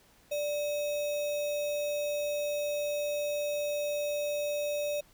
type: tone with sample-and-hold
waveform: sine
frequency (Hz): 587.3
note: D5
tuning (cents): 0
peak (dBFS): -29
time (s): 0.31-5.01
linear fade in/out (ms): 10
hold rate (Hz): 3150
effects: pink hiss -62 dBFS RMS until 5.13 s